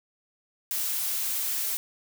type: noise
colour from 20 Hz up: blue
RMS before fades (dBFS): -29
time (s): 0.71-1.77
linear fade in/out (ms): 0
effects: none